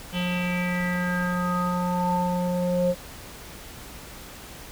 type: tone with low-pass filter sweep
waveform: square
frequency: 178.5 Hz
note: F3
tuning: 38 cents sharp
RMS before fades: -25 dBFS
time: 0.12-2.95 s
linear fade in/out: 50 ms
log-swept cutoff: 3100 to 540 Hz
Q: 6.3
effects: added 60 Hz sine -51 dBFS peak until 4.71 s + pink hiss -42 dBFS RMS until 4.71 s